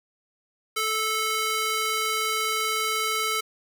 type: tone with high-pass filter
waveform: square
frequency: 437.3 Hz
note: A4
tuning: 11 cents flat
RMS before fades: -26 dBFS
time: 0.76-3.41 s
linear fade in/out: 10 ms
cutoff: 1200 Hz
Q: 0.75
effects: none